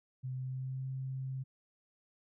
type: tone with pitch glide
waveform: sine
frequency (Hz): 129.1 to 132.12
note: C3 to C3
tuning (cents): -23 to +17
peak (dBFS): -36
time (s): 0.23-1.44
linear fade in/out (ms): 20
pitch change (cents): +40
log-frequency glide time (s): 0.36-0.87
effects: none